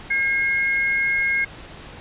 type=tone pair together; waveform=sine; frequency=1615.9 / 2157 Hz; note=G#6 / C#7; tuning=-48 / -48 cents; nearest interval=perfect fourth; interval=500 cents; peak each=-24 / -19 dBFS; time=0.1-1.45 s; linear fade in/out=10 ms; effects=pink hiss -40 dBFS RMS until 2 s + resampled to 8000 Hz